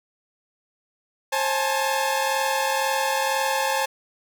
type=tone cluster; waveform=sawtooth; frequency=534 / 841 / 883 Hz; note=C5 / G#5 / A5; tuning=+35 / +22 / +6 cents; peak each=-22 dBFS; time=1.32-3.86 s; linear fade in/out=10 ms; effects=none